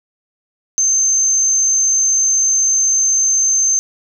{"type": "tone", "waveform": "sine", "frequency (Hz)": 6272, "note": "G8", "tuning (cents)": 0, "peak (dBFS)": -11, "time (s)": [0.78, 3.79], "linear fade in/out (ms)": 0, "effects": []}